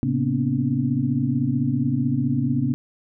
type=tone cluster; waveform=sine; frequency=110.9 / 135.5 / 235.7 / 251.4 / 285.3 Hz; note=A2 / C#3 / A#3 / B3 / C#4; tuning=+14 / -39 / +19 / +31 / +50 cents; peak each=-30 / -23 / -26 / -25 / -27 dBFS; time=0.03-2.74 s; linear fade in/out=0 ms; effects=none